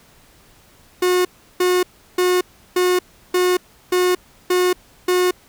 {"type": "tone bursts", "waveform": "45% pulse", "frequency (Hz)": 362.2, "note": "F#4", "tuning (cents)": -37, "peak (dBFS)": -14, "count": 8, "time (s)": [1.02, 5.31], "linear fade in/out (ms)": 5, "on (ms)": 230, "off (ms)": 350, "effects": ["pink hiss -51 dBFS RMS until 5.48 s"]}